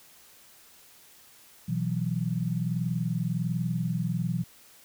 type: chord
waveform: sine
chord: B suspended fourth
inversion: none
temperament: equal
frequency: 123.47 / 164.81 / 185 Hz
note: B2 / E3 / F#3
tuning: 0 / 0 / 0 cents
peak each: -31 / -29 / -32 dBFS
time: 1.68-4.44 s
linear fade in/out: 10 ms
effects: white hiss -55 dBFS RMS until 4.84 s